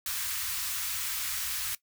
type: band-stop noise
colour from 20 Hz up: white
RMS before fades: -33 dBFS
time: 0.06-1.75 s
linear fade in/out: 2 ms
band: 100 to 1100 Hz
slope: 24 dB/octave
effects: noise-tail reverb RT60 0.1 s tail -18 dB re dry